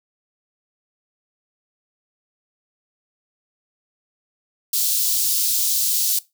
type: high-pass noise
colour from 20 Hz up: white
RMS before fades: -20 dBFS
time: 4.73-6.19 s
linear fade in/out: 5 ms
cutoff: 3900 Hz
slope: 24 dB/octave
effects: noise-tail reverb RT60 0.2 s tail -19 dB re dry